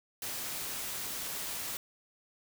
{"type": "noise", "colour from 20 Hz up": "white", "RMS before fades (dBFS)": -38, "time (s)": [0.22, 1.77], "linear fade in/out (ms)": 2, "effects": []}